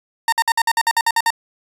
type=tone bursts; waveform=30% pulse; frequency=917 Hz; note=A#5; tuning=29 cents flat; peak=-11 dBFS; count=11; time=0.28-1.304 s; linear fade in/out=2 ms; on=44 ms; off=54 ms; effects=resampled to 32000 Hz